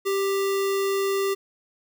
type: tone with sample-and-hold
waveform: sine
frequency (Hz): 392.1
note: G4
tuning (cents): 0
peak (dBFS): -21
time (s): 0.05-1.35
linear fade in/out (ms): 20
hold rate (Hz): 1575
effects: none